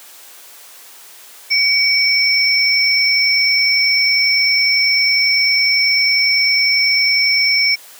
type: tone pair together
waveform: sine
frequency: 2264 / 5385 Hz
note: C#7 / E8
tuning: +36 / +36 cents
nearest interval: octave + minor third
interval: 1500 cents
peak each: -14 dBFS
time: 1.5-7.76 s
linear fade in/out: 20 ms
effects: white hiss -40 dBFS RMS until 7.99 s + high-pass 400 Hz 12 dB/octave